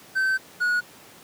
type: tone pair in turn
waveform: triangle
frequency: 1542 / 1455.5 Hz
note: G6 / F#6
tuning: -29 / -29 cents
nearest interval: minor second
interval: 100 cents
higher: first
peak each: -18 dBFS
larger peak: neither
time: 0.15-0.38 / 0.6-0.81 s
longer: first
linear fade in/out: 20 ms
effects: pink hiss -48 dBFS RMS until 1.23 s + high-pass 150 Hz 12 dB/octave